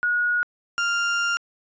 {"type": "tone pair in turn", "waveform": ["sine", "35% pulse"], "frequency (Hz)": [1450, 1396.4], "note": ["F#6", "F6"], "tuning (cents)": [-35, -1], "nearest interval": "minor second", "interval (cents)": 66, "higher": "first", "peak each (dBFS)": -19, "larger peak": "neither", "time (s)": [[0.03, 0.43], [0.78, 1.37]], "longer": "second", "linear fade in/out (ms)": 0, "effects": ["resampled to 16000 Hz"]}